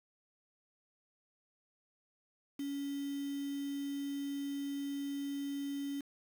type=tone with quantisation; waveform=sine; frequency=280.8 Hz; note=C#4; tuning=22 cents sharp; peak=-36 dBFS; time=2.59-6.01 s; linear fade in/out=5 ms; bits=8; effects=none